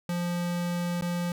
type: tone with dropouts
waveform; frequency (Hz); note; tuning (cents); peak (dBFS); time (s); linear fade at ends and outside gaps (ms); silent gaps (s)
square; 174.61; F3; 0; -28; 0.09-1.32; 2; 1.011-1.022
effects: none